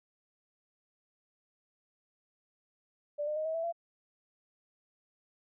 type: tone with pitch steps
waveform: sine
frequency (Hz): 587.3 / 604.5 / 622.2 / 640.5 / 659.2 / 678.5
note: D5 / D5 / D#5 / E5 / E5 / E5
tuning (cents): 0 / +50 / 0 / -50 / 0 / +50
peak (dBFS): -31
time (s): 3.18-3.726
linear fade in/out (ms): 20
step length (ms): 91
effects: none